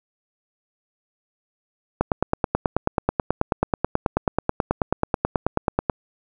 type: click train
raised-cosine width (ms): 1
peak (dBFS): -4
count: 37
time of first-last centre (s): 2.01-5.898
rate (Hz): 9.26
effects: none